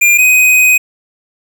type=tone pair in turn; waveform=square; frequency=2400 / 2505 Hz; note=D7 / D#7; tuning=+37 / +11 cents; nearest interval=minor second; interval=74 cents; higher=second; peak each=-6 dBFS; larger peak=neither; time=0.01-0.18 / 0.18-0.78 s; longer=second; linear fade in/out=10 ms; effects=none